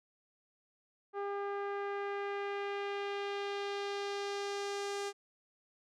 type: tone with low-pass filter sweep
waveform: sawtooth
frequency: 402 Hz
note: G4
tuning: 44 cents sharp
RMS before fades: -38 dBFS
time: 1.13-5.13 s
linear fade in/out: 50 ms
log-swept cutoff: 1200 to 7700 Hz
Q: 1.3
effects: none